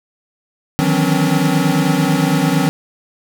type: tone cluster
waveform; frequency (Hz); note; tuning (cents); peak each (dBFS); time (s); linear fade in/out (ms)
square; 154.5 / 163.5 / 184.2 / 259.3 / 283.5; D#3 / E3 / F#3 / C4 / C#4; -12 / -14 / -7 / -15 / +39; -20; 0.79-2.69; 0
effects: none